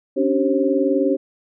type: tone cluster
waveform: sine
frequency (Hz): 272.7 / 292.5 / 385.4 / 536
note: C#4 / D4 / G4 / C5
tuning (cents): -28 / -7 / -29 / +42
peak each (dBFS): -21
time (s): 0.16-1.17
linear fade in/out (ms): 20
effects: none